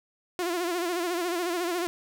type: tone with vibrato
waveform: sawtooth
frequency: 349.3 Hz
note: F4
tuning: in tune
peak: -23 dBFS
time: 0.39-1.87 s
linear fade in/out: 0 ms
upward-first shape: sine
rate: 14 Hz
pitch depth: 82 cents each way
effects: none